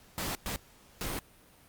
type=noise bursts at uneven times; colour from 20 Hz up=pink; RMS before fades=-35 dBFS; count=3; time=0.18-0.35 / 0.46-0.56 / 1.01-1.19 s; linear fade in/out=0 ms; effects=pink hiss -59 dBFS RMS until 1.68 s + Opus 48 kbps